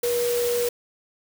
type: tone in noise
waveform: sine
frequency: 480.6 Hz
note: B4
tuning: 47 cents flat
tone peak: -21 dBFS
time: 0.03-0.69 s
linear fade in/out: 5 ms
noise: white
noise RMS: -31 dBFS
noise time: 0.03-0.69 s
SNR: +7 dB
effects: none